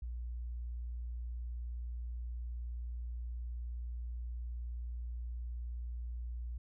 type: tone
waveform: sine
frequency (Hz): 59.5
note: A#1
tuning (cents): +36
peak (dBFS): -38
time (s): 0.02-6.58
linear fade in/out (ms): 5
effects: none